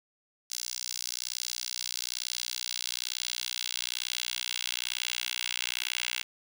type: tone with high-pass filter sweep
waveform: 10% pulse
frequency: 61.1 Hz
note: B1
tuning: 18 cents flat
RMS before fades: -35 dBFS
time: 0.5-6.23 s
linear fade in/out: 10 ms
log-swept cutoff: 5300 to 2700 Hz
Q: 1.9
effects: none